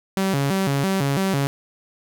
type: tone with vibrato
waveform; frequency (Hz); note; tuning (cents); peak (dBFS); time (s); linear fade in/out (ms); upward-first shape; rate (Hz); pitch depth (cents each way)
sawtooth; 163.8; E3; -11; -15; 0.17-1.47; 0; square; 3; 280
effects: none